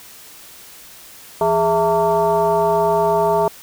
sine tone with frequency modulation, 659.3 Hz, E5, in tune, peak -13 dBFS, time 1.41-3.48 s, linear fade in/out 2 ms, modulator 245 Hz, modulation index 1.4, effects white hiss -41 dBFS RMS until 3.62 s

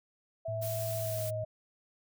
sine tone with pitch glide, 656 to 627.5 Hz, E5 to D#5, -9 to +15 cents, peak -34 dBFS, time 0.45-1.45 s, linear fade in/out 10 ms, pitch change -76 cents, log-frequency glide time 0.98-1.28 s
sine tone, 110.4 Hz, A2, 6 cents sharp, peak -36 dBFS, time 0.48-1.44 s, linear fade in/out 5 ms
blue noise, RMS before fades -41 dBFS, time 0.61-1.31 s, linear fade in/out 20 ms
effects none

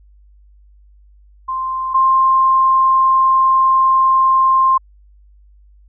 sine tone pair in turn, 1046.5 / 1055 Hz, C6 / C6, 0 / +14 cents, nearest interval unison, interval 14 cents, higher second, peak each -18 / -9 dBFS, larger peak second, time 1.48-1.94 / 1.94-4.78 s, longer second, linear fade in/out 10 ms, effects added 50 Hz sine -44 dBFS peak until 5.88 s

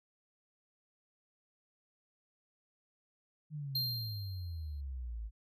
sine exponential sweep, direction down, 155.56 to 51.91 Hz, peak -38 dBFS, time 3.5-5.31 s, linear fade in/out 50 ms
square tone with exponential decay, 4186 Hz, C8, in tune, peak -31 dBFS, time 3.75-4.81 s, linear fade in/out 5 ms, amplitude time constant 230 ms
effects none

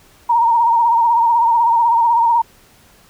sine tone with vibrato, 932.3 Hz, A#5, in tune, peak -10 dBFS, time 0.29-2.42 s, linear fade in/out 10 ms, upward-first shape triangle, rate 16 Hz, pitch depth 65 cents each way, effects pink hiss -49 dBFS RMS until 3.09 s

